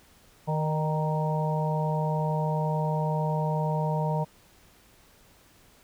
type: harmonic tone with a mistuned harmonic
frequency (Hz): 155.56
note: D#3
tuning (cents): 0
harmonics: 1 / 3 / 4 / 5 / 6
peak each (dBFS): -26 / -35 / -33 / -37 / -32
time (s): 0.47-4.25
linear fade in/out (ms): 20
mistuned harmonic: 4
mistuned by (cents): -31
effects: pink hiss -58 dBFS RMS until 5.83 s